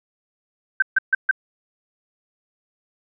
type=tone bursts; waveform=sine; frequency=1553 Hz; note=G6; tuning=17 cents flat; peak=-12 dBFS; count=4; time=0.8-1.312 s; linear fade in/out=5 ms; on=23 ms; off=140 ms; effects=none